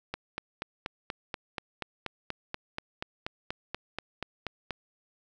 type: click train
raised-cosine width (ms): 0.3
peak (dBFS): -17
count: 20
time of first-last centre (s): 0.14-4.707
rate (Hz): 4.16
effects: none